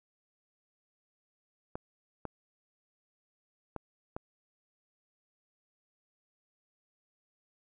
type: clicks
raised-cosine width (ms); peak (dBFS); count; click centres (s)
1; -23; 4; 1.755 / 2.253 / 3.763 / 4.165
effects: none